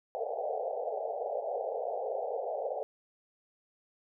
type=band-pass noise; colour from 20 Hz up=pink; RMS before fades=-35 dBFS; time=0.15-2.83 s; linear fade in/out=0 ms; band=440 to 790 Hz; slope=96 dB/octave; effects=none